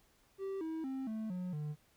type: tone with pitch steps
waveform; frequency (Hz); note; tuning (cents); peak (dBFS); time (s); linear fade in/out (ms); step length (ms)
triangle; 388.5 / 321.1 / 265.4 / 219.3 / 181.24 / 149.79; G4 / E4 / C4 / A3 / F#3 / D3; -16 / -45 / +25 / -6 / -36 / +35; -35; 0.38-1.76; 50; 230
effects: pink hiss -70 dBFS RMS until 1.96 s